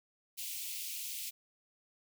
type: high-pass noise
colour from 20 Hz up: white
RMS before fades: -41 dBFS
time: 0.37-1.31 s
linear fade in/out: 20 ms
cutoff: 2300 Hz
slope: 48 dB/octave
effects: none